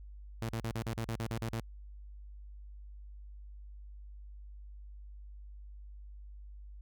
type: tone bursts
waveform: sawtooth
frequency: 113.9 Hz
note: A#2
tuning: 40 cents flat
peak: -30 dBFS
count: 11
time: 0.42-1.599 s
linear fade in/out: 0 ms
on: 69 ms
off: 42 ms
effects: added 50 Hz sine -46 dBFS peak until 6.81 s